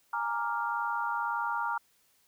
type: chord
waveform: sine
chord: Bb dominant seventh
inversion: third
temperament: equal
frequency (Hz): 830.6 / 932.3 / 1174.7 / 1396.9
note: Ab5 / Bb5 / D6 / F6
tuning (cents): 0 / 0 / 0 / 0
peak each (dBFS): -38 / -32 / -37 / -34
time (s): 0.13-1.78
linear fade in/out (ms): 5
effects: white hiss -68 dBFS RMS until 2.27 s